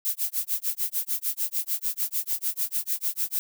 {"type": "noise with tremolo", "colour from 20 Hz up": "violet", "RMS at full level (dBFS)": -25, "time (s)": [0.05, 3.39], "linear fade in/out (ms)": 0, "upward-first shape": "sine", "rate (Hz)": 6.7, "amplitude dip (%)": 100, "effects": []}